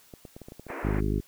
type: clicks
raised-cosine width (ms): 2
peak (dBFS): -29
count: 9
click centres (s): 0.138 / 0.252 / 0.365 / 0.417 / 0.485 / 0.521 / 0.596 / 0.667 / 0.702
type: band-pass noise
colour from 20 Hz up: pink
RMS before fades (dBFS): -37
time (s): 0.68-1.01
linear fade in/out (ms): 20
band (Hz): 270 to 2300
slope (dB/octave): 48
type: harmonic tone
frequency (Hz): 51.4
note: G#1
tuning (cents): -17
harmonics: 1 / 2 / 3 / 4 / 5 / 6 / 7 / 8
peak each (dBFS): -28 / -31 / -33 / -34 / -35 / -36 / -36 / -37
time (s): 0.83-1.21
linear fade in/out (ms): 20
effects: white hiss -58 dBFS RMS until 1.27 s